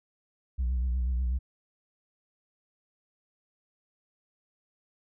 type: tone with vibrato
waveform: sine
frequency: 62.3 Hz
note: B1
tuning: 16 cents sharp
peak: -23 dBFS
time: 0.58-1.39 s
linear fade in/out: 20 ms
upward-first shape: triangle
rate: 8.2 Hz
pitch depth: 93 cents each way
effects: tanh soft clip ceiling -24 dBFS